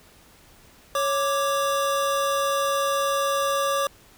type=tone pair together; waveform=square; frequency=554.4 / 1174.7 Hz; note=C#5 / D6; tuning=0 / 0 cents; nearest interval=octave + minor second; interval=1300 cents; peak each=-25 dBFS; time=0.95-3.87 s; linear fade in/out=2 ms; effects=pink hiss -53 dBFS RMS until 4.17 s